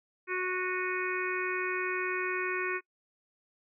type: harmonic tone with a mistuned harmonic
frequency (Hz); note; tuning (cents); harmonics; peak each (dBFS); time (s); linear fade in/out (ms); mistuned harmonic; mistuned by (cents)
367.8; F#4; -10; 1 / 3 / 4 / 5 / 6 / 7; -34 / -38 / -37 / -37 / -39 / -38; 0.27-2.81; 50; 7; -59
effects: noise-tail reverb RT60 0.1 s tail -25 dB re dry